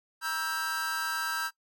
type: chord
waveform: 45% pulse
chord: E diminished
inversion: second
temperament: just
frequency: 949.3 / 1318.5 / 1582.2 Hz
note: Bb5 / E6 / G6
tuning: +31 / 0 / +16 cents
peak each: -38 / -34 / -33 dBFS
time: 0.21-1.51 s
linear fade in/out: 50 ms
effects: noise-tail reverb RT60 0.1 s tail -20 dB re dry